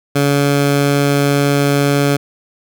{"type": "tone", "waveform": "15% pulse", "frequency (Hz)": 142, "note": "C#3", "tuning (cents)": 42, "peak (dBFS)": -5, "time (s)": [0.15, 2.17], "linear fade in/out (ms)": 10, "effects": []}